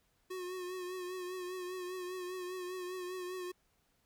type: tone with vibrato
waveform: square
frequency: 364.7 Hz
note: F#4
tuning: 25 cents flat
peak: -40 dBFS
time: 0.3-3.52 s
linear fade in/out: 10 ms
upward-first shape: triangle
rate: 5 Hz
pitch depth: 49 cents each way
effects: pink hiss -75 dBFS RMS until 4.05 s